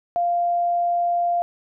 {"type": "tone", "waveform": "sine", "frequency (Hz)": 696, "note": "F5", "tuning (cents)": -6, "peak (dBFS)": -18, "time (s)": [0.16, 1.42], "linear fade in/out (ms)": 0, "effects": []}